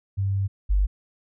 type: tone pair in turn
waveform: sine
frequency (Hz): 98 / 49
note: G2 / G1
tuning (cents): 0 / 0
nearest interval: octave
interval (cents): 1200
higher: first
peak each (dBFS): -21 / -17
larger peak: second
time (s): 0.17-0.48 / 0.69-0.87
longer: first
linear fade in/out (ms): 20
effects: none